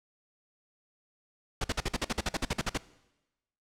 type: noise bursts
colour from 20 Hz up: pink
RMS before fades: -29 dBFS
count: 15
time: 1.61-2.776 s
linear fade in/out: 5 ms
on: 32 ms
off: 49 ms
effects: noise-tail reverb RT60 1.0 s tail -20 dB re dry + low-pass 7000 Hz 12 dB/octave